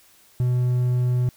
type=tone; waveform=triangle; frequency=124.2 Hz; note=B2; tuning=10 cents sharp; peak=-16 dBFS; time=0.4-1.29 s; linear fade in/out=0 ms; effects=white hiss -55 dBFS RMS until 1.36 s